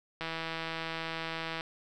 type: click train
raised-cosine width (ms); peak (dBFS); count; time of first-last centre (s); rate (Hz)
0.3; -20; 229; 0.21-1.609; 163
effects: none

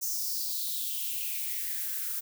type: noise with high-pass filter sweep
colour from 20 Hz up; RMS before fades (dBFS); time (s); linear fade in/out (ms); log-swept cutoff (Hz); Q
violet; -33; 0.01-2.21; 20; 6200 to 1300; 4.7
effects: none

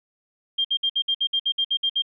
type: tone bursts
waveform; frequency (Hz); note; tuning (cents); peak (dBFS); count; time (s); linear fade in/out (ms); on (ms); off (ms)
sine; 3196; G7; +33; -19; 12; 0.58-2.022; 10; 67; 58
effects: none

